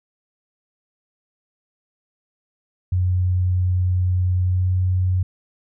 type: tone with pitch glide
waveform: sine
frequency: 91 to 91.95 Hz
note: F#2 to F#2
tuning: -28 to -10 cents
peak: -16 dBFS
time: 2.92-5.23 s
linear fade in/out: 5 ms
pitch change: +18 cents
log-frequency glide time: 4.41-4.69 s
effects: none